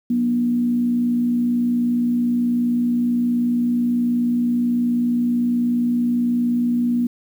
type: tone with frequency modulation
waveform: sine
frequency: 240.8 Hz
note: B3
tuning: 44 cents flat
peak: -16 dBFS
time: 0.1-7.07 s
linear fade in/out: 5 ms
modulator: 58.7 Hz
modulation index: 0.3
effects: 8-bit